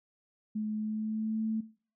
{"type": "tone with pitch glide", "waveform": "sine", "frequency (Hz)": [214.3, 220.3], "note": ["A3", "A3"], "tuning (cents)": [-45, 2], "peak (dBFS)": -30, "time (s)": [0.55, 1.61], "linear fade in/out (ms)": 10, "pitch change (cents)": 47, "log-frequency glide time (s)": [0.76, 1.42], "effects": ["noise-tail reverb RT60 0.4 s tail -17 dB re dry"]}